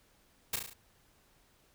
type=noise with echo; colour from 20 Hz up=white; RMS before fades=-32 dBFS; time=0.53-0.56 s; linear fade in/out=5 ms; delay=35 ms; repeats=5; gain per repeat=-4 dB; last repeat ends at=0.735 s; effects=pink hiss -67 dBFS RMS until 1.74 s